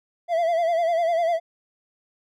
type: tone with vibrato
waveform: triangle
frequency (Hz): 673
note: E5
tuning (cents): +36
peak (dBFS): -17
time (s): 0.28-1.4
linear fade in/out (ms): 50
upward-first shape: sine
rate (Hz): 10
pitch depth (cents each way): 68
effects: none